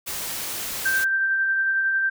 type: noise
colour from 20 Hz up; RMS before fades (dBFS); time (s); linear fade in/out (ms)
white; -30; 0.06-1.05; 20
type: tone with tremolo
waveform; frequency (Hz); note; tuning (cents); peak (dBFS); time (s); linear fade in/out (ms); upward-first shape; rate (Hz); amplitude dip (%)
sine; 1568; G6; 0; -18; 0.85-2.1; 10; sine; 11; 25
effects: none